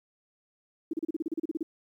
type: tone bursts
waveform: sine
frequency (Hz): 321.5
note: E4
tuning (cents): -43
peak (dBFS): -27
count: 13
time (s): 0.91-1.63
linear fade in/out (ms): 5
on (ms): 24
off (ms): 34
effects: 11-bit